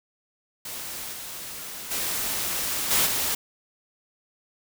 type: noise with level steps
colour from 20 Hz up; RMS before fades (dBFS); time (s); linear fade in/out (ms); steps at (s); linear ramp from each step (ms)
white; -35 / -37 / -28 / -21 / -26; 0.65-3.35; 5; 1.12 / 1.9 / 2.9 / 3.05; 20
effects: none